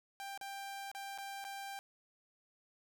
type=tone with dropouts; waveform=sawtooth; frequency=790 Hz; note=G5; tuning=13 cents sharp; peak=-39 dBFS; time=0.2-1.79 s; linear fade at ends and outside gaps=0 ms; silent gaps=0.376-0.412 / 0.915-0.949 / 1.177-1.185 / 1.442-1.449 s; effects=none